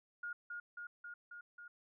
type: tone with echo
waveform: sine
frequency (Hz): 1427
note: F6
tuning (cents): +37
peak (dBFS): -40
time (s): 0.23-0.33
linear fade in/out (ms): 5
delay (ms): 270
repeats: 5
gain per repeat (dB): -2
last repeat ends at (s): 1.68
effects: none

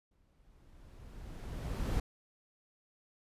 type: noise with exponential growth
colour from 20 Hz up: brown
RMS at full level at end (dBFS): -31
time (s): 0.11-2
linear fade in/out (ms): 5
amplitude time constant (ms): 410
effects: resampled to 32000 Hz

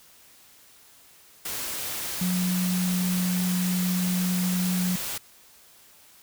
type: tone in noise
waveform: sine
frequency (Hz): 181.5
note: F#3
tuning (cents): -33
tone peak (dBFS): -23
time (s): 2.21-4.96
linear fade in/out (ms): 5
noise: white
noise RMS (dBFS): -32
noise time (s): 1.45-5.18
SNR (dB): +6
effects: white hiss -54 dBFS RMS until 6.22 s

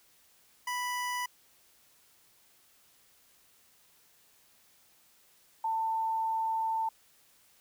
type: tone pair in turn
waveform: 25% pulse / sine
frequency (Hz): 987 / 893.2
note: B5 / A5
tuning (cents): -1 / +26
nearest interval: major second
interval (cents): 173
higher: first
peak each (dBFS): -28 / -28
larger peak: neither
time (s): 0.67-1.26 / 5.64-6.89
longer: second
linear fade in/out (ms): 5
effects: white hiss -64 dBFS RMS until 7.6 s

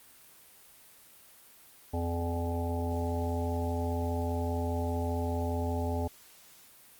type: harmonic tone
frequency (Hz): 85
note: F2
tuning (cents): -46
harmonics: 1 / 3 / 5 / 7 / 9 / 10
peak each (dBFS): -31 / -36 / -38 / -39 / -41 / -41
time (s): 1.93-6.08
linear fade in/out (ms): 10
effects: white hiss -56 dBFS RMS until 6.99 s + Opus 32 kbps

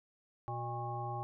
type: harmonic tone with a mistuned harmonic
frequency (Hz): 121.4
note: B2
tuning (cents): -29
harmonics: 1 / 3 / 5 / 7 / 9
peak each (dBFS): -40 / -47 / -49 / -40 / -45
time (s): 0.48-1.23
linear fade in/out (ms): 0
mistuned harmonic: 7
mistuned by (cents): -81
effects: none

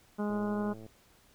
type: harmonic tone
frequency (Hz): 207.7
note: G#3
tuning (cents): 0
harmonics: 1 / 2 / 3 / 4 / 5 / 6 / 7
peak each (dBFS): -31 / -37 / -41 / -43 / -45 / -47 / -48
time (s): 0.18-0.74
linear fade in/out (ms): 20
type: click train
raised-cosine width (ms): 2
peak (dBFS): -36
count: 63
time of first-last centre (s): 0.3-0.864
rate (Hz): 110
effects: pink hiss -63 dBFS RMS until 1.34 s

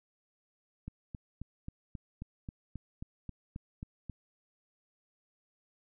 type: click train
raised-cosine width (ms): 5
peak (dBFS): -28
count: 13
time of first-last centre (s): 0.88-4.097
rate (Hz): 3.73
effects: none

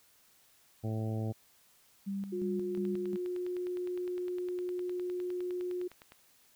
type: harmonic tone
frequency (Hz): 110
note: A2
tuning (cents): 0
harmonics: 1 / 2 / 3 / 4 / 5 / 6 / 7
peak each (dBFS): -33 / -39 / -43 / -45 / -47 / -49 / -50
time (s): 0.83-1.33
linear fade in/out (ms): 20
type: tone with tremolo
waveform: sine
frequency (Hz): 197.2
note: G3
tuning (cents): +11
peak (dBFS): -33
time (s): 2.06-3.17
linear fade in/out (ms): 20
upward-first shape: square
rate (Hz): 2.8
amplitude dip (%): 55
type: tone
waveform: sine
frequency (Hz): 359.5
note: F#4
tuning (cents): -50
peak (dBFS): -33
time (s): 2.32-5.88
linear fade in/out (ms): 10
type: click train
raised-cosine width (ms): 0.3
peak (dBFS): -35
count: 34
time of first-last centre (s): 2.75-6.121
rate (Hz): 9.79
effects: white hiss -65 dBFS RMS until 6.55 s

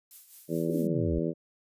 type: noise with tremolo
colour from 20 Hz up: violet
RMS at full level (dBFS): -45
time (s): 0.11-0.87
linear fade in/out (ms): 0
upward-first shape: triangle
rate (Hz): 4.8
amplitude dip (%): 70
type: harmonic tone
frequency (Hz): 82.41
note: E2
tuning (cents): 0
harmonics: 2 / 3 / 4 / 5 / 6 / 7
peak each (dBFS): -32 / -34 / -32 / -34 / -37 / -37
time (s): 0.48-1.34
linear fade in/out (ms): 50
type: exponential sweep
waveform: sine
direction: down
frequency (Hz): 374.4 to 60.5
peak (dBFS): -29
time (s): 0.69-1.19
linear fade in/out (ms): 5
effects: resampled to 32000 Hz

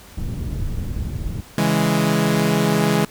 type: low-pass noise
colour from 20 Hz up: pink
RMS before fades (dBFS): -25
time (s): 0.17-1.41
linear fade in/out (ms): 10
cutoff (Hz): 170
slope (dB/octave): 12
type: chord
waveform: sawtooth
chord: C# minor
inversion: none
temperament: equal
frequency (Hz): 138.59 / 164.81 / 207.7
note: C#3 / E3 / G#3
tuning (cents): 0 / 0 / 0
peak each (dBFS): -19 / -16 / -15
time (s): 1.58-3.05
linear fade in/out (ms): 2
effects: pink hiss -44 dBFS RMS until 3.1 s

